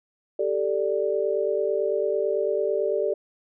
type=chord; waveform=sine; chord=G suspended second; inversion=none; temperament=just; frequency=392 / 441 / 588 Hz; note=G4 / A4 / D5; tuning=0 / +4 / +2 cents; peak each=-26 dBFS; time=0.39-3.14 s; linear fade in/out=5 ms; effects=none